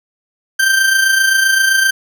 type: tone with amplitude modulation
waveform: 40% pulse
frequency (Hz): 1568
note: G6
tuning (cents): 0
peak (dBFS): -7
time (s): 0.59-1.91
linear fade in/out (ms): 10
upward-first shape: sine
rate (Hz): 27.7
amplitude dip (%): 45
effects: none